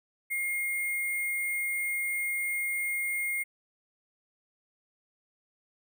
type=tone with sample-and-hold; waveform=sine; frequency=2136 Hz; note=C7; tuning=35 cents sharp; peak=-28 dBFS; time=0.3-3.44 s; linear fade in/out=20 ms; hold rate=11025 Hz; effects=none